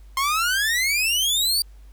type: exponential sweep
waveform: sawtooth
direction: up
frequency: 1052 to 4706 Hz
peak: -16 dBFS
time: 0.17-1.62 s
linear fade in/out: 2 ms
effects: added 50 Hz sine -42 dBFS peak until 1.92 s + pink hiss -61 dBFS RMS until 1.92 s

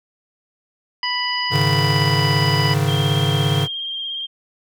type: harmonic tone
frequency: 987.8 Hz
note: B5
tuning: in tune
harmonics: 1 / 2 / 3 / 5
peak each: -25 / -25 / -25 / -25 dBFS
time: 1.03-2.74 s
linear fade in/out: 2 ms
type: chord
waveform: square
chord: Ab suspended fourth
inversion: none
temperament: just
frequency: 103.83 / 138.43 / 155.74 Hz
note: Ab2 / Db3 / Eb3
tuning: 0 / -2 / +2 cents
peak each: -23 / -20 / -22 dBFS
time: 1.5-3.68 s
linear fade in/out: 50 ms
type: tone with vibrato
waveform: sine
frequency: 3200 Hz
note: G7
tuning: 35 cents sharp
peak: -24 dBFS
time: 2.87-4.27 s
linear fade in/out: 20 ms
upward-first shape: sine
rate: 17 Hz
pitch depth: 24 cents each way
effects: none

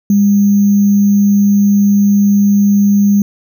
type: tone with sample-and-hold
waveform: sine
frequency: 202.1 Hz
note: G#3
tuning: 47 cents flat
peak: -6 dBFS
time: 0.1-3.22 s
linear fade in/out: 2 ms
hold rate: 6300 Hz
effects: none

